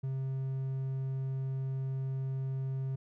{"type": "tone", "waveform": "triangle", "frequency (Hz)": 133.3, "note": "C3", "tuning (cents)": 33, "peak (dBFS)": -30, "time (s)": [0.03, 2.96], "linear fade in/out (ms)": 10, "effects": []}